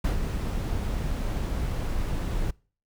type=noise with ADSR envelope; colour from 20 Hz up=brown; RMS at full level=-23 dBFS; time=0.04-2.51 s; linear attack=7 ms; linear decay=120 ms; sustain=-5 dB; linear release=8 ms; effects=noise-tail reverb RT60 0.4 s tail -25 dB re dry